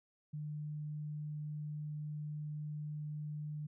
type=tone; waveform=sine; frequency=150.3 Hz; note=D3; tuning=40 cents sharp; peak=-39 dBFS; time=0.33-3.67 s; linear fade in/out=10 ms; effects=none